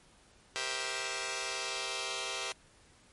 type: chord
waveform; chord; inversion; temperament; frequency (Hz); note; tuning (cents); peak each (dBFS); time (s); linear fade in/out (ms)
5% pulse; C dominant seventh; second; just; 392.4 / 470.9 / 523.3 / 654.1; G4 / Bb4 / C5 / E5; +2 / +18 / 0 / -14; -29; 0.56-2.52; 0
effects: pink hiss -62 dBFS RMS until 3.12 s + MP3 48 kbps